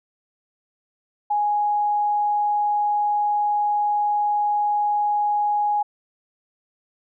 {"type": "tone", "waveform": "sine", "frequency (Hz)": 830.6, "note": "G#5", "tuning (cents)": 0, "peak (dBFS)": -18, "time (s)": [1.3, 5.83], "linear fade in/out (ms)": 10, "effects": []}